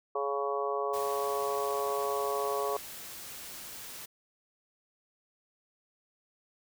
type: harmonic tone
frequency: 140 Hz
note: C#3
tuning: 18 cents sharp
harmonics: 3 / 4 / 5 / 6 / 7 / 8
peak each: -33 / -36 / -37 / -43 / -40 / -35 dBFS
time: 0.15-2.77 s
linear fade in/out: 5 ms
type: noise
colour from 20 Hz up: white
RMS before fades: -44 dBFS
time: 0.93-4.06 s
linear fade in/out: 10 ms
effects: none